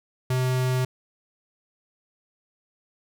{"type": "tone", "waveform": "square", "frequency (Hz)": 128.1, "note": "C3", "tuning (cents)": -36, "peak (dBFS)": -22, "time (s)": [0.3, 0.85], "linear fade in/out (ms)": 5, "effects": []}